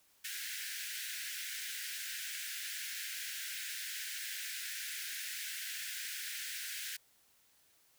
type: high-pass noise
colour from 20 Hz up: pink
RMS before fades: -42 dBFS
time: 0.24-6.97 s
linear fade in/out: 10 ms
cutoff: 1500 Hz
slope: 96 dB/octave
effects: white hiss -69 dBFS RMS until 7.98 s